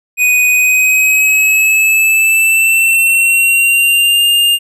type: tone with pitch glide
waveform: square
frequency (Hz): 2489 to 2810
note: D#7 to F7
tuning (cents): 0 to +10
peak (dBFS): -8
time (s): 0.17-4.59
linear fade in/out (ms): 50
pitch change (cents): +210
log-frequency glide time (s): 0.49-4.25
effects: none